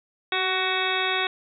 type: harmonic tone with a mistuned harmonic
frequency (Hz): 373.2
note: F#4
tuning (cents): +15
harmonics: 1 / 2 / 3 / 4 / 5 / 6 / 7 / 9 / 10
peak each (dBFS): -31 / -31 / -31 / -31 / -31 / -31 / -31 / -31 / -31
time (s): 0.32-1.27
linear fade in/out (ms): 2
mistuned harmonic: 1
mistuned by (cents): +21
effects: none